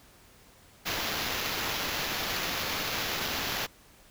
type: noise with sample-and-hold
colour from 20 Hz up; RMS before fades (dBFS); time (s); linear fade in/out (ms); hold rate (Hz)
blue; -32; 0.85-3.67; 20; 8820
effects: pink hiss -57 dBFS RMS until 4.1 s